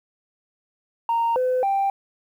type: tone with pitch steps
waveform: sine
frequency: 926 / 508 / 787 Hz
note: A#5 / B4 / G5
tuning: -12 / +49 / +7 cents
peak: -17 dBFS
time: 1.09-1.9 s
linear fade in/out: 2 ms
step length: 270 ms
effects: tanh soft clip ceiling -16 dBFS + 9-bit